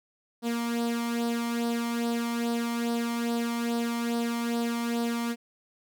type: tone with flanger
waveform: sawtooth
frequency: 234.6 Hz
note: A#3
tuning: 11 cents sharp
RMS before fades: -29 dBFS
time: 0.42-5.36 s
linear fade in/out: 50 ms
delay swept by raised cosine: 0.21 to 0.95 ms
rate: 2.4 Hz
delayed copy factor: +0.6
effects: none